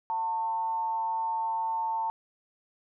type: tone with frequency modulation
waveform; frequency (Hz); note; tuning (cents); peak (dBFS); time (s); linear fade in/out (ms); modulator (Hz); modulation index
sine; 899; A5; +37; -27; 0.1-2.1; 0; 180; 0.29
effects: none